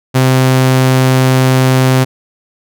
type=tone; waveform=sawtooth; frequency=130 Hz; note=C3; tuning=11 cents flat; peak=-3 dBFS; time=0.14-2.05 s; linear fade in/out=20 ms; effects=none